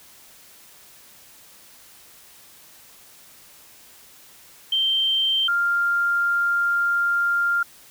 sine tone pair in turn, 3136 / 1396.9 Hz, G7 / F6, 0 / 0 cents, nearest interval octave + major second, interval 1400 cents, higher first, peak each -18 / -18 dBFS, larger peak neither, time 4.72-5.48 / 5.48-7.63 s, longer second, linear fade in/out 5 ms, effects white hiss -49 dBFS RMS until 7.9 s

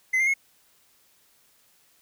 triangle tone with pitch steps, 2046 / 2108 / 2173 Hz, C7 / C7 / C#7, -39 / +12 / -35 cents, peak -18 dBFS, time 0.13-0.34 s, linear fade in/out 10 ms, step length 70 ms, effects white hiss -62 dBFS RMS until 2.01 s

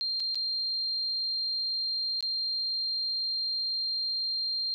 sine tone with dropouts, 4186 Hz, C8, in tune, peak -28 dBFS, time 0.01-4.74 s, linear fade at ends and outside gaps 0 ms, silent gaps 0.199-0.203 / 0.346-0.355 / 2.207-2.226 s, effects none

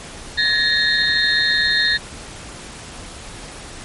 sine tone cluster, 1711 / 1863 / 3695 / 4202 Hz, A6 / A#6 / A#7 / C8, -49 / -2 / -16 / +7 cents, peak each -20 dBFS, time 0.37-1.98 s, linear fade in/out 20 ms, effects pink hiss -35 dBFS RMS until 3.84 s + MP3 48 kbps

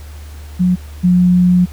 sine tone pair in turn, 180.8 / 179.34 Hz, F#3 / F3, -40 / +46 cents, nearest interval unison, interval 14 cents, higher first, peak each -9 / -7 dBFS, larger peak second, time 0.59-0.76 / 1.03-1.66 s, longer second, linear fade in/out 20 ms, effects added 74 Hz sine -29 dBFS peak until 1.72 s + pink hiss -42 dBFS RMS until 1.72 s

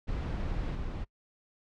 brown noise with level steps, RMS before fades -33 / -36 dBFS, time 0.07-1.05 s, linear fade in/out 20 ms, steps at 0.75 s, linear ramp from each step 2 ms, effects noise-tail reverb RT60 0.1 s tail -24 dB re dry + low-pass 4000 Hz 12 dB/octave

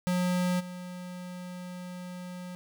square tone with level steps, 180 Hz, F#3, 47 cents flat, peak -26 / -39 dBFS, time 0.07-2.55 s, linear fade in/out 0 ms, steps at 0.59 s, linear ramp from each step 20 ms, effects none

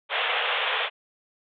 white band-pass noise, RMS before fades -26 dBFS, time 0.09-0.9 s, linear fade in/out 50 ms, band 440 to 3500 Hz, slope 96 dB/octave, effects none

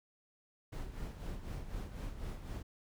brown noise with tremolo, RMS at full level -40 dBFS, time 0.72-2.63 s, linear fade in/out 10 ms, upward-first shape sine, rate 4 Hz, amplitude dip 60%, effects none

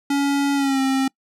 square tone with pitch glide, 281.3 to 267 Hz, C#4 to C4, +26 to +35 cents, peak -18 dBFS, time 0.1-1.08 s, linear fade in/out 5 ms, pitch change -91 cents, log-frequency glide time 0.55-0.8 s, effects noise-tail reverb RT60 0.1 s tail -26 dB re dry + low-pass 11000 Hz 12 dB/octave

